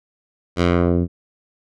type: tone with low-pass filter sweep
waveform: 10% pulse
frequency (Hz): 87.31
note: F2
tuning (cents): 0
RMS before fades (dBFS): -17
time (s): 0.56-1.08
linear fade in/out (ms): 50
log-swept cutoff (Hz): 6800 to 190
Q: 0.8
effects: none